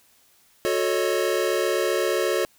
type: chord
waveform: square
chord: D# half-diminished seventh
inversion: first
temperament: equal with one note detuned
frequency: 365.1 / 440 / 554.4 / 622.3 Hz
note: F#4 / A4 / C#5 / D#5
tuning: -23 / 0 / 0 / 0 cents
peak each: -26 / -27 / -27 / -31 dBFS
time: 0.65-2.45 s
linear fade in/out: 0 ms
effects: white hiss -59 dBFS RMS until 2.58 s